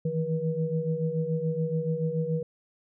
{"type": "tone cluster", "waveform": "sine", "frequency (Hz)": [157.3, 164.3, 482.5], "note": ["D#3", "E3", "B4"], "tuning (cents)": [19, -5, -40], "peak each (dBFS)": -30, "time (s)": [0.05, 2.43], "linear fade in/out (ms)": 5, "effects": []}